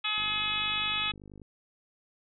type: harmonic tone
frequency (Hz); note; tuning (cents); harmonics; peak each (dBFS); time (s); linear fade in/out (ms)
424.4; G#4; +38; 2 / 3 / 4 / 5 / 6 / 7 / 8 / 9; -43 / -36 / -42 / -41 / -32 / -39 / -32 / -38; 0.04-1.12; 10
type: click train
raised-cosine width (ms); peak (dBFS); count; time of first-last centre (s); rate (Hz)
3; -36; 63; 0.18-1.418; 50.1
effects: none